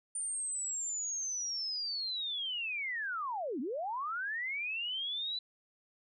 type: linear two-way sweep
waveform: sine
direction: down then up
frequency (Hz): 9080 to 226.6 to 4010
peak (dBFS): -34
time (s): 0.15-5.39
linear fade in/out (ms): 5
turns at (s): 3.6
effects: none